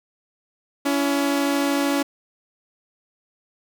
sawtooth tone pair together, 281.6 / 334.7 Hz, C#4 / E4, +27 / +26 cents, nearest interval minor third, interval 299 cents, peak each -16 / -23 dBFS, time 0.85-2.03 s, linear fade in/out 10 ms, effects none

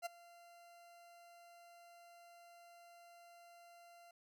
40% pulse tone with ADSR envelope, 690 Hz, F5, 21 cents flat, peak -37 dBFS, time 0.02-4.11 s, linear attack 39 ms, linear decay 14 ms, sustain -21 dB, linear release 3 ms, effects none

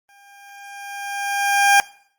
20% pulse tone with exponential growth, 802 Hz, G5, 39 cents sharp, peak -5 dBFS, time 0.09-1.8 s, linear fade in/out 0 ms, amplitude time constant 370 ms, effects noise-tail reverb RT60 0.6 s tail -21 dB re dry + Opus 24 kbps

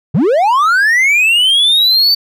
triangle linear sweep, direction up, 115.4 to 4599 Hz, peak -6 dBFS, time 0.14-2.15 s, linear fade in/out 10 ms, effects none

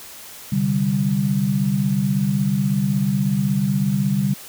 sine chord, C suspended second, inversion none, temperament just, 130.81 / 147.16 / 196.22 Hz, C3 / D3 / G3, 0 / +4 / +2 cents, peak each -24 / -22 / -19 dBFS, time 0.52-4.34 s, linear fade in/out 5 ms, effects white hiss -39 dBFS RMS until 4.48 s

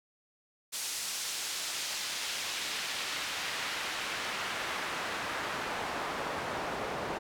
pink noise with band-pass filter sweep, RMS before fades -36 dBFS, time 0.72-7.19 s, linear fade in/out 20 ms, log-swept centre 7000 to 700 Hz, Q 0.76, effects none

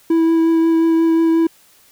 triangle tone with vibrato, 328 Hz, E4, 9 cents flat, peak -9 dBFS, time 0.1-1.47 s, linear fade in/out 5 ms, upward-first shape triangle, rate 5.6 Hz, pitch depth 13 cents each way, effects white hiss -51 dBFS RMS until 1.91 s

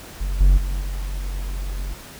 triangle tone with level steps, 46.25 Hz, F#1, in tune, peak -19 / -8 / -19 / -22 dBFS, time 0.2-1.94 s, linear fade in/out 10 ms, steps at 0.4 / 0.57 / 0.81 s, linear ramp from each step 10 ms, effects pink hiss -40 dBFS RMS until 2.19 s

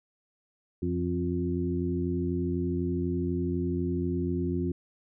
harmonic tone with a mistuned harmonic, 88.1 Hz, F2, 16 cents sharp, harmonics 1 / 2 / 3 / 4, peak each -32 / -32 / -32 / -32 dBFS, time 0.82-4.72 s, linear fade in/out 5 ms, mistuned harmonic 2, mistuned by -40 cents, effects none

